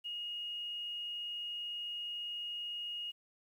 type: tone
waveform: sine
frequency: 2869 Hz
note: F7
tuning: 46 cents sharp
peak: -38 dBFS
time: 0.04-3.12 s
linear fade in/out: 20 ms
effects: 11-bit